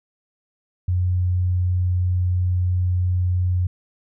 sine tone, 90.3 Hz, F#2, 42 cents flat, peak -17 dBFS, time 0.88-3.67 s, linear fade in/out 5 ms, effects none

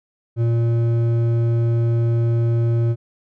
triangle tone with hard clipping, 116.54 Hz, A#2, in tune, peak -17 dBFS, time 0.36-2.96 s, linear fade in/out 50 ms, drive 12 dB, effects none

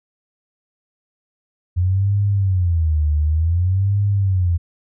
sine tone with vibrato, 87.31 Hz, F2, in tune, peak -14 dBFS, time 1.76-4.58 s, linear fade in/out 20 ms, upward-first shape sine, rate 0.55 Hz, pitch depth 260 cents each way, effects none

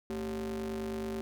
square ring-modulated tone, 82.41 Hz, E2, in tune, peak -32 dBFS, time 0.1-1.21 s, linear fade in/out 0 ms, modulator 305 Hz, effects none

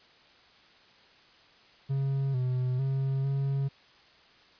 triangle tone with pitch steps, 136.7 / 126.8 / 135.1 / 137.6 Hz, C#3 / B2 / C#3 / C#3, -24 / +46 / -44 / -12 cents, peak -24 dBFS, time 1.89-3.69 s, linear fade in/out 20 ms, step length 450 ms, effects white hiss -58 dBFS RMS until 4.59 s + resampled to 11025 Hz

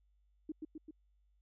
sine tone with echo, 311.1 Hz, D#4, in tune, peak -37 dBFS, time 0.49-0.52 s, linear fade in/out 5 ms, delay 130 ms, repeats 3, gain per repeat -3 dB, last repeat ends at 0.91 s, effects added 50 Hz sine -69 dBFS peak until 1.41 s

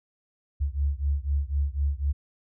sine beating tone pair, 69.2 / 73.2 Hz, C#2 / D2, -2 / -5 cents, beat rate 4 Hz, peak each -26 / -27 dBFS, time 0.6-2.13 s, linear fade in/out 20 ms, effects none

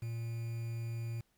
triangle tone with quantisation, 115.6 Hz, A#2, 14 cents flat, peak -34 dBFS, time 0.02-1.21 s, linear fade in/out 5 ms, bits 9, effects pink hiss -75 dBFS RMS until 1.37 s

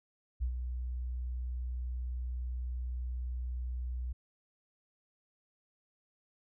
sine tone with ADSR envelope, 61.74 Hz, B1, in tune, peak -28 dBFS, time 0.4-4.13 s, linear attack 26 ms, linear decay 88 ms, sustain -6 dB, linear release 10 ms, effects none

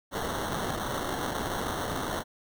white noise with sample-and-hold, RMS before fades -32 dBFS, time 0.11-2.24 s, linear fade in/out 50 ms, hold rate 2450 Hz, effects none

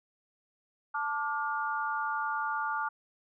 sine chord, D minor, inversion second, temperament equal with one note detuned, 880 / 1174.7 / 1423.8 Hz, A5 / D6 / F6, 0 / 0 / +33 cents, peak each -34 dBFS, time 0.94-2.89 s, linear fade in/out 10 ms, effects none

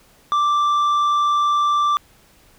sine tone with tanh clipping, 1174.7 Hz, D6, in tune, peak -16 dBFS, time 0.32-1.97 s, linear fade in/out 0 ms, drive 6 dB, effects pink hiss -53 dBFS RMS until 2.58 s

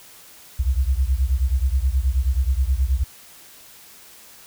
sine beating tone pair, 61.74 / 71.14 Hz, B1 / C#2, 0 / +45 cents, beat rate 9.4 Hz, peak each -19 / -21 dBFS, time 0.59-3.04 s, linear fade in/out 10 ms, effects white hiss -46 dBFS RMS until 4.46 s

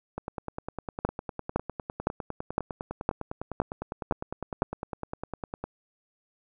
two click trains, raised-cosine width 1 ms, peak -9 / -19 dBFS, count 8 / 55, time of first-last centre 1.05-4.621 / 0.18-5.64 s, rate 1.96 / 9.89 Hz, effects none

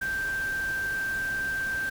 sine tone in noise, 1568 Hz, G6, in tune, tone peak -27 dBFS, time 0.01-1.9 s, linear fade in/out 10 ms, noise pink, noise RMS -41 dBFS, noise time 0.01-1.9 s, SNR +11 dB, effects none

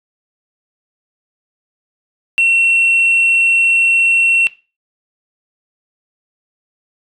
sine tone, 2717 Hz, F7, 48 cents flat, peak -7 dBFS, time 2.38-4.47 s, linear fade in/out 0 ms, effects noise-tail reverb RT60 0.3 s tail -18 dB re dry + tanh soft clip ceiling -7 dBFS

